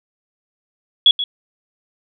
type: tone with echo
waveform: sine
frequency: 3364 Hz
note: G#7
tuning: 22 cents sharp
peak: -6 dBFS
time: 1.06-1.11 s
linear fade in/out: 2 ms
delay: 130 ms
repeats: 1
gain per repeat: -12 dB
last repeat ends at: 1.24 s
effects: none